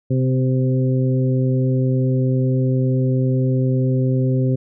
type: harmonic tone with a mistuned harmonic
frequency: 130 Hz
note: C3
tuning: 11 cents flat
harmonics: 1 / 2 / 3 / 4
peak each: -16 / -22 / -26 / -28 dBFS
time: 0.1-4.56 s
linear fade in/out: 10 ms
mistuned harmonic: 2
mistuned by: -15 cents
effects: none